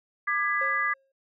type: chord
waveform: sine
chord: G# diminished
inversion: second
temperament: just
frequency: 1196.1 / 1661.2 / 1993.5 Hz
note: D6 / G#6 / B6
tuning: +31 / 0 / +16 cents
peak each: -28 dBFS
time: 0.27-0.94 s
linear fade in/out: 10 ms
type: tone with exponential decay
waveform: triangle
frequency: 539 Hz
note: C#5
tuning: 49 cents flat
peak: -30 dBFS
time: 0.61-1.12 s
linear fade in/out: 5 ms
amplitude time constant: 110 ms
effects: none